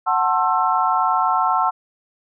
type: chord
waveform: sine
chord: F# half-diminished seventh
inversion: none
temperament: just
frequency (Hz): 740 / 888 / 1065.6 / 1332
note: F#5 / A5 / C6 / E6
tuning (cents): 0 / +16 / +31 / +18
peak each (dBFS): -21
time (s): 0.06-1.71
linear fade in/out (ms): 20
effects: none